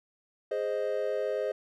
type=chord; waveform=triangle; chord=Ab major; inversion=none; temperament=equal; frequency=415.3 / 523.3 / 622.3 Hz; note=Ab4 / C5 / Eb5; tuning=0 / 0 / 0 cents; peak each=-31 / -30 / -31 dBFS; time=0.51-1.52 s; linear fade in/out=5 ms; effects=none